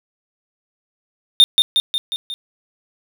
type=tone with echo; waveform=triangle; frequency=3635 Hz; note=A#7; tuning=44 cents flat; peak=-3 dBFS; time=1.4-1.44 s; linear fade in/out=0 ms; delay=180 ms; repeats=5; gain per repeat=-4 dB; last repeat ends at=2.34 s; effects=none